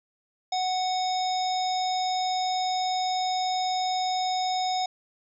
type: harmonic tone with a mistuned harmonic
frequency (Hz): 741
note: F#5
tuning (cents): +2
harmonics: 1 / 3 / 5 / 7 / 9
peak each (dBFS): -25 / -41 / -34 / -35 / -43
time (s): 0.52-4.86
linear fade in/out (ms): 5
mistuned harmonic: 9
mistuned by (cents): +23
effects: none